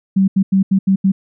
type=tone bursts at uneven times; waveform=sine; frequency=192.6 Hz; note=G3; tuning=30 cents flat; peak=-9 dBFS; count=6; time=0.16-0.28 / 0.36-0.43 / 0.52-0.63 / 0.71-0.79 / 0.87-0.96 / 1.04-1.12 s; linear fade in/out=10 ms; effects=none